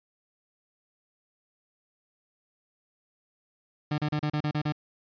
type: tone bursts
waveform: 30% pulse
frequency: 150 Hz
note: D3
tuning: 37 cents sharp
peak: -23 dBFS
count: 8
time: 3.91-4.723 s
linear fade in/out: 5 ms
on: 71 ms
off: 35 ms
effects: resampled to 11025 Hz